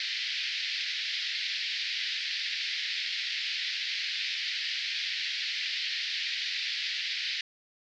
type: band-pass noise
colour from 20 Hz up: white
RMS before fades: -33 dBFS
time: 0-7.41 s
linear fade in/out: 2 ms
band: 1800 to 4800 Hz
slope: 48 dB/octave
effects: none